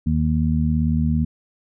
harmonic tone, 77.78 Hz, D#2, in tune, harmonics 1 / 2 / 3, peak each -21 / -21 / -21 dBFS, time 0.06-1.25 s, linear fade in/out 10 ms, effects none

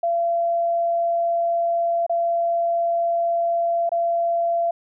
sine tone with dropouts, 681 Hz, F5, 44 cents flat, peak -18 dBFS, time 0.03-4.71 s, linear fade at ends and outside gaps 5 ms, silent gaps 2.065-2.095 / 3.893-3.917 s, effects none

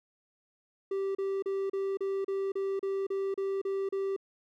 triangle tone bursts, 390.1 Hz, G4, 8 cents flat, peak -27 dBFS, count 12, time 0.91-4.164 s, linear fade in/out 5 ms, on 240 ms, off 34 ms, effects none

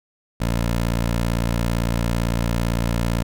15% pulse tone, 57.8 Hz, A#1, 14 cents flat, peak -13 dBFS, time 0.4-3.23 s, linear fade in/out 10 ms, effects none

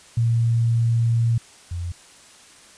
sine tone pair in turn, 116.1 / 86.98 Hz, A#2 / F2, -7 / -6 cents, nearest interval perfect fourth, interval 499 cents, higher first, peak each -16 / -25 dBFS, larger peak first, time 0.17-1.38 / 1.71-1.92 s, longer first, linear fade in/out 5 ms, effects white hiss -48 dBFS RMS until 2.77 s + resampled to 22050 Hz

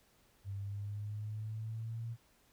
sine exponential sweep, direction up, 98 to 116.54 Hz, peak -38 dBFS, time 0.44-2.17 s, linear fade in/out 50 ms, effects pink hiss -69 dBFS RMS until 2.52 s

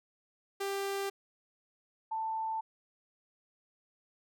sawtooth / sine tone pair in turn, 394.9 / 886.5 Hz, G4 / A5, +13 / +13 cents, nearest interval octave + major second, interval 1400 cents, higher second, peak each -29 / -32 dBFS, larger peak first, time 0.6-1.1 / 2.11-2.61 s, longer neither, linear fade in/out 10 ms, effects none

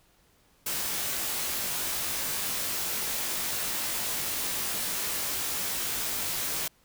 white noise with comb filter, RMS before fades -31 dBFS, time 0.66-6.68 s, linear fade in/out 5 ms, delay 19 ms, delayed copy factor -0.65, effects pink hiss -64 dBFS RMS until 6.84 s

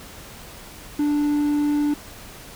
triangle tone, 293.7 Hz, D4, in tune, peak -16 dBFS, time 0.99-1.94 s, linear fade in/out 5 ms, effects pink hiss -41 dBFS RMS until 2.55 s

